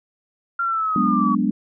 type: linear sweep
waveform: sine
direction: down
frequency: 1387 to 1124 Hz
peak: -19 dBFS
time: 0.59-1.35 s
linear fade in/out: 5 ms
type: chord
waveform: sine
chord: G# half-diminished seventh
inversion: third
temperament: equal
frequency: 185 / 207.7 / 246.9 / 293.7 Hz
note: F#3 / G#3 / B3 / D4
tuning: 0 / 0 / 0 / 0 cents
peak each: -25 / -21 / -22 / -24 dBFS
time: 0.96-1.51 s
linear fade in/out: 2 ms
effects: none